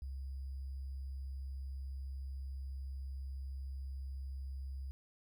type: tone with sample-and-hold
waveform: sine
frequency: 66.9 Hz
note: C2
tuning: 39 cents sharp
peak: -40 dBFS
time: 0.02-4.91 s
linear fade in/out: 0 ms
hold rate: 4900 Hz
effects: none